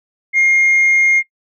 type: tone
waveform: sine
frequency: 2130 Hz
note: C7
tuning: 30 cents sharp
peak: -7 dBFS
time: 0.33-1.23 s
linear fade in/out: 50 ms
effects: noise-tail reverb RT60 0.1 s tail -21 dB re dry + tanh soft clip ceiling -7 dBFS